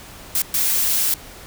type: noise bursts at uneven times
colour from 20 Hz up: blue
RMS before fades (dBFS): -19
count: 2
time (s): 0.35-0.42 / 0.54-1.14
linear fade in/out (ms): 2
effects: pink hiss -40 dBFS RMS until 1.46 s